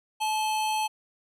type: tone pair together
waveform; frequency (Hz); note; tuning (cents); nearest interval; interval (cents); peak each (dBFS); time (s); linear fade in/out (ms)
square; 864 / 3149; A5 / G7; -32 / +7; octave + minor seventh; 2239; -26 / -37; 0.2-0.88; 20
effects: resampled to 32000 Hz